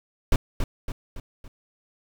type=noise with echo; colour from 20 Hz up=brown; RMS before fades=-17 dBFS; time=0.32-0.36 s; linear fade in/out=2 ms; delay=280 ms; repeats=4; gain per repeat=-6 dB; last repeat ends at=1.48 s; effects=none